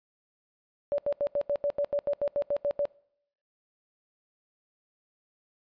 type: tone bursts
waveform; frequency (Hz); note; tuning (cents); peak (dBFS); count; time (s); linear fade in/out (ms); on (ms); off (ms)
sine; 575; D5; -37; -24; 14; 0.92-2.854; 0; 62; 82
effects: noise-tail reverb RT60 0.7 s tail -24 dB re dry + resampled to 11025 Hz